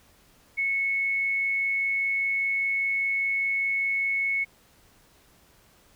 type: tone with amplitude modulation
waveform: sine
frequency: 2200 Hz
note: C#7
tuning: 14 cents flat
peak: -22 dBFS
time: 0.57-4.45 s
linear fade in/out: 20 ms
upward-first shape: sine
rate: 105 Hz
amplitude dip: 25%
effects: pink hiss -59 dBFS RMS until 5.95 s